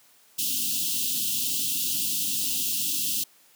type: band-stop noise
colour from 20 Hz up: white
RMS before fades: -27 dBFS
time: 0.38-3.24 s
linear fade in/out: 10 ms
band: 320 to 2700 Hz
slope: 96 dB/octave
effects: white hiss -58 dBFS RMS until 3.55 s + high-pass 150 Hz 12 dB/octave